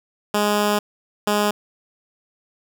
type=tone bursts at uneven times; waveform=10% pulse; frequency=207.7 Hz; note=G#3; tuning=in tune; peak=-9 dBFS; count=2; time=0.34-0.79 / 1.27-1.51 s; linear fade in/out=5 ms; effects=none